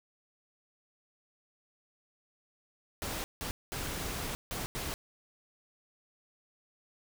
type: noise bursts at uneven times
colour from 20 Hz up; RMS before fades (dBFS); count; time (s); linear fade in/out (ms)
pink; -37; 5; 3.02-3.24 / 3.41-3.51 / 3.72-4.35 / 4.51-4.66 / 4.75-4.94; 0
effects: none